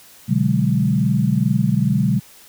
sine chord, G# half-diminished seventh, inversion first, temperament equal with one note detuned, 124.91 / 146.83 / 185 / 207.7 Hz, B2 / D3 / F#3 / G#3, +20 / 0 / 0 / 0 cents, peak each -20 dBFS, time 0.28-2.2 s, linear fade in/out 20 ms, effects white hiss -46 dBFS RMS until 2.48 s

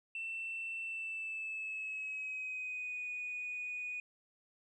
sine tone with pitch glide, 2681 to 2473 Hz, E7 to D#7, +29 to -11 cents, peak -37 dBFS, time 0.15-4 s, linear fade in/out 2 ms, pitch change -140 cents, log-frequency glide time 0.83-3.03 s, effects tanh soft clip ceiling -34 dBFS

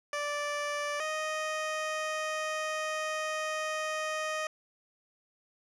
15% pulse tone pair in turn, 585 / 621.8 Hz, D5 / D#5, -7 / -1 cents, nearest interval minor second, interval 106 cents, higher second, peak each -25 dBFS, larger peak neither, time 0.13-1 / 1-4.47 s, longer second, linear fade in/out 2 ms, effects low-pass 8000 Hz 12 dB/octave

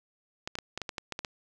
clicks, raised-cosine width 0.2 ms, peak -17 dBFS, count 10, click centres 0.475 / 0.554 / 0.587 / 0.776 / 0.817 / 0.892 / 0.982 / 1.123 / 1.191 / 1.248 s, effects none

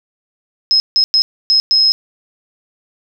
sine tone bursts at uneven times, 5140 Hz, E8, 45 cents flat, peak -8 dBFS, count 5, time 0.71-0.8 / 0.96-1.04 / 1.14-1.22 / 1.5-1.6 / 1.71-1.92 s, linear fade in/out 0 ms, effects none

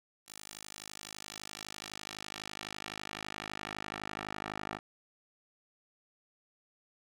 10% pulse tone with band-pass filter sweep, 51.91 Hz, G#1, in tune, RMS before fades -44 dBFS, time 0.26-4.8 s, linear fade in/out 50 ms, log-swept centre 9500 to 1300 Hz, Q 0.77, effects none

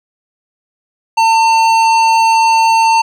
triangle tone with hard clipping, 901 Hz, A5, 41 cents sharp, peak -9 dBFS, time 1.17-3.02 s, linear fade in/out 10 ms, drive 17 dB, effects none

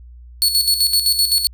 sawtooth tone with tremolo, 4406 Hz, C#8, 11 cents flat, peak -9 dBFS, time 0.42-1.47 s, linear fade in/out 0 ms, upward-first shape square, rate 7.8 Hz, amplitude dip 60%, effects added 60 Hz sine -37 dBFS peak until 1.53 s

